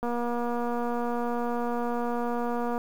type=click train; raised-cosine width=1 ms; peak=-18 dBFS; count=658; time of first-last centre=0.03-2.779 s; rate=239 Hz; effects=8-bit